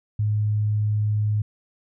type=tone; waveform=sine; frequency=105.7 Hz; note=G#2; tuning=31 cents sharp; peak=-19 dBFS; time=0.19-1.42 s; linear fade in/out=5 ms; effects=none